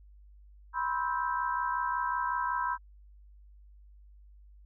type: chord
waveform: sine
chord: C major seventh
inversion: third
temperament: just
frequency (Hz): 981.1 / 1046.5 / 1308.1 / 1569.8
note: B5 / C6 / E6 / G6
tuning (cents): -12 / 0 / -14 / +2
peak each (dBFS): -31 / -35 / -37 / -36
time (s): 0.73-2.78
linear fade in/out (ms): 50
effects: added 50 Hz sine -52 dBFS peak until 4.65 s